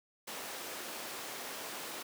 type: high-pass noise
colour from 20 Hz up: pink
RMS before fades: -43 dBFS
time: 0.27-2.03 s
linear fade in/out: 10 ms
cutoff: 380 Hz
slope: 12 dB/octave
effects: none